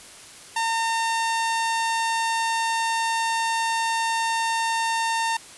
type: tone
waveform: sawtooth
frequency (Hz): 910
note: A#5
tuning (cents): -42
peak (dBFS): -18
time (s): 0.56-5.37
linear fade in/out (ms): 5
effects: white hiss -44 dBFS RMS until 5.57 s + resampled to 24000 Hz

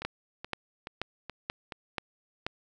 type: two click trains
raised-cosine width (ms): 0.3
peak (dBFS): -15 / -22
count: 6 / 5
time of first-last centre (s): 0.05-2.465 / 0.02-1.722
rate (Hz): 2.07 / 2.35
effects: none

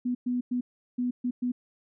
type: tone bursts at uneven times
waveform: sine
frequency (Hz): 246.9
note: B3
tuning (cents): 0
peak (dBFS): -25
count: 6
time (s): 0.05-0.15 / 0.26-0.41 / 0.51-0.61 / 0.98-1.11 / 1.24-1.31 / 1.42-1.52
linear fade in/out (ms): 10
effects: none

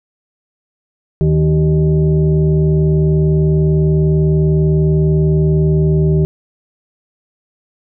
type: tone with frequency modulation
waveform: sine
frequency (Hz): 155.56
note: D#3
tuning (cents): 0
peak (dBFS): -9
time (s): 1.21-6.25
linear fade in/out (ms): 0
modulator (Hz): 231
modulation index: 0.83
effects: none

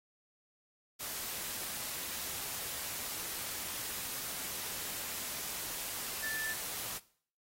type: tone in noise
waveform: sine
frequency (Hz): 1760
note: A6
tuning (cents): 0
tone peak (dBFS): -36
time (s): 6.22-6.54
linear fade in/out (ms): 20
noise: white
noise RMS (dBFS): -40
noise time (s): 0.99-6.99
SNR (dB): +1
effects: noise-tail reverb RT60 0.5 s tail -18 dB re dry + AAC 48 kbps

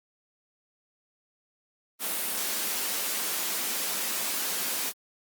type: high-pass noise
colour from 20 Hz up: white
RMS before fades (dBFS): -30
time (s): 1.99-4.93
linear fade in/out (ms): 50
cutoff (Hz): 180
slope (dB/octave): 48
effects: Opus 32 kbps

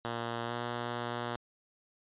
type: tone with pitch glide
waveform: 5% pulse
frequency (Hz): 117.2 to 119.73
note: A#2 to A#2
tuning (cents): +10 to +47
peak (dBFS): -23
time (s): 0.05-1.36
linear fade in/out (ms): 0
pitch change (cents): +37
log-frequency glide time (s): 0.45-0.54
effects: resampled to 8000 Hz

